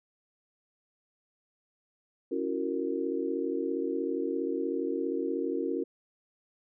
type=chord; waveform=sine; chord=F# dominant seventh; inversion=second; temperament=just; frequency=277.5 / 333 / 370 / 462.5 Hz; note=C#4 / E4 / F#4 / A#4; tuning=+2 / +18 / 0 / -14 cents; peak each=-34 dBFS; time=2.31-5.84 s; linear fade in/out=10 ms; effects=none